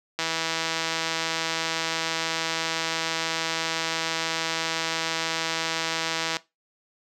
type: click train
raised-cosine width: 0.2 ms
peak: -9 dBFS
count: 1008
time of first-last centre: 0.19-6.368 s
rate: 163 Hz
effects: noise-tail reverb RT60 0.2 s tail -17 dB re dry + high-pass 200 Hz 12 dB/octave

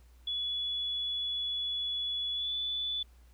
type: tone with pitch glide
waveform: sine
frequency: 3407 to 3473 Hz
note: G#7 to A7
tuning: +44 to -23 cents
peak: -31 dBFS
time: 0.27-3.03 s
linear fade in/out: 5 ms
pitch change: +33 cents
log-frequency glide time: 2.33-2.54 s
effects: added 60 Hz sine -55 dBFS peak until 3.33 s + pink hiss -68 dBFS RMS until 3.33 s

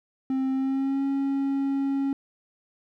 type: tone with pitch glide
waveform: triangle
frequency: 264.4 to 274.7 Hz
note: C4 to C#4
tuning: +18 to -16 cents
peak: -21 dBFS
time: 0.3-2.13 s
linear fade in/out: 2 ms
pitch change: +66 cents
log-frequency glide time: 0.52-1.04 s
effects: none

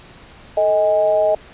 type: tone with amplitude modulation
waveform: sine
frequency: 628 Hz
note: D#5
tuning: 16 cents sharp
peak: -9 dBFS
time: 0.57-1.35 s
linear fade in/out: 5 ms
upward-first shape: sine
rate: 190 Hz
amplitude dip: 75%
effects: pink hiss -43 dBFS RMS until 1.53 s + resampled to 8000 Hz

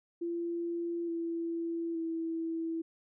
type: tone with pitch steps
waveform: sine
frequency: 340.9 / 334.5 / 328.1 Hz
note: F4 / E4 / E4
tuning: -42 / +25 / -8 cents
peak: -32 dBFS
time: 0.21-2.82 s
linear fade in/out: 10 ms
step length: 870 ms
effects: none

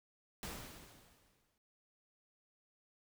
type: noise with exponential decay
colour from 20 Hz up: pink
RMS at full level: -43 dBFS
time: 0.43-1.58 s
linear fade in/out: 1 ms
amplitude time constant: 250 ms
effects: none

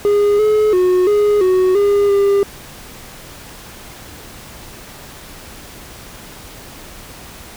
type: tone with pitch steps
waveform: triangle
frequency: 410.6 / 426.9 / 364.5 / 414.8 / 370.6 / 405.6 / 399.7 Hz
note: G#4 / G#4 / F#4 / G#4 / F#4 / G#4 / G4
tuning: -20 / +48 / -26 / -2 / +3 / -41 / +34 cents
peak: -8 dBFS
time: 0.05-2.43 s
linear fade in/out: 0 ms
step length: 340 ms
effects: pink hiss -36 dBFS RMS until 7.56 s

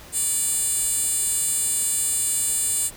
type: tone with high-pass filter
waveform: 10% pulse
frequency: 586 Hz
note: D5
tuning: 4 cents flat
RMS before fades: -23 dBFS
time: 0.12-2.91 s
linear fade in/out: 50 ms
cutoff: 8100 Hz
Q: 2.5
effects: pink hiss -44 dBFS RMS until 2.96 s

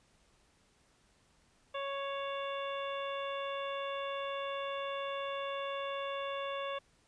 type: harmonic tone with a mistuned harmonic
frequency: 554.4 Hz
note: C#5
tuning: in tune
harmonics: 1 / 2 / 3 / 4 / 5 / 6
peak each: -38 / -40 / -48 / -50 / -47 / -48 dBFS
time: 1.74-6.79 s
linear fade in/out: 10 ms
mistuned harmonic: 6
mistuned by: +76 cents
effects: pink hiss -69 dBFS RMS until 7.07 s + resampled to 22050 Hz

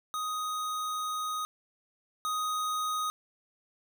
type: tone pair in turn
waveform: square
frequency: 1249 / 1249 Hz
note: D#6 / D#6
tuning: +6 / +6 cents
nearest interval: unison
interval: 0 cents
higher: neither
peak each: -32 / -30 dBFS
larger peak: second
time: 0.14-1.45 / 2.25-3.1 s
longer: first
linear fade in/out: 0 ms
effects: none

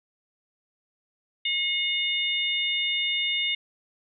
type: harmonic tone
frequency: 720 Hz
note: F#5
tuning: 47 cents flat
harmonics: 3 / 4 / 5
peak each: -28 / -28 / -28 dBFS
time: 1.45-3.55 s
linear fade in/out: 5 ms
effects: none

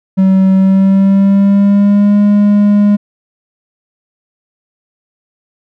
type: tone with pitch glide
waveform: triangle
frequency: 190.5 to 205.4 Hz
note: G3 to G#3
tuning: -49 to -19 cents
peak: -3 dBFS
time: 0.17-2.97 s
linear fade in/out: 20 ms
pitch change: +130 cents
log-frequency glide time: 0.55-2.18 s
effects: none

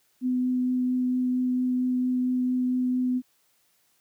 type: tone with vibrato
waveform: sine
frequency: 252.1 Hz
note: B3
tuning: 36 cents sharp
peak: -22 dBFS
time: 0.21-3.22 s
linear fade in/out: 50 ms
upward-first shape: triangle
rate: 4.4 Hz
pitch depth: 9 cents each way
effects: white hiss -67 dBFS RMS until 4 s + high-pass 80 Hz 12 dB/octave

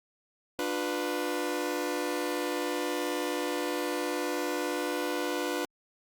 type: chord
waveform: sawtooth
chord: B diminished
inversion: first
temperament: just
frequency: 296.3 / 355.6 / 493.9 Hz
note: D4 / F4 / B4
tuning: +15 / +31 / 0 cents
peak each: -30 dBFS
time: 0.59-5.65 s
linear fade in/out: 0 ms
effects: Opus 48 kbps

